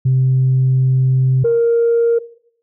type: tone pair in turn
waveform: sine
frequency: 130.4 / 466.3 Hz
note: C3 / A#4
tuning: -5 / +1 cents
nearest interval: octave + minor seventh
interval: 2206 cents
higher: second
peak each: -9 dBFS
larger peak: neither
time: 0.05-1.44 / 1.44-2.19 s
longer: first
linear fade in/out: 10 ms
effects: noise-tail reverb RT60 0.6 s tail -18 dB re dry + tanh soft clip ceiling -7 dBFS